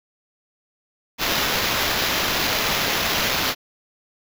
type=noise with sample-and-hold; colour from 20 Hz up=violet; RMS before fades=-22 dBFS; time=1.18-3.55 s; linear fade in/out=50 ms; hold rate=8820 Hz; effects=none